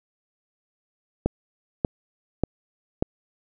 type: click train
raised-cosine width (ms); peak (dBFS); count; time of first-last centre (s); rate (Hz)
2; -7; 4; 1.26-3.025; 1.7
effects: none